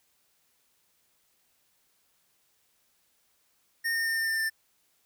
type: tone with pitch steps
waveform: square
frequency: 1836 / 1825.4 / 1814.9 / 1804.5 / 1794.1 / 1783.7 Hz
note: A#6 / A#6 / A#6 / A6 / A6 / A6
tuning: -27 / -37 / -47 / +43 / +33 / +23 cents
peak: -27 dBFS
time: 3.84-4.5 s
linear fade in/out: 20 ms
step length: 110 ms
effects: white hiss -70 dBFS RMS until 5.05 s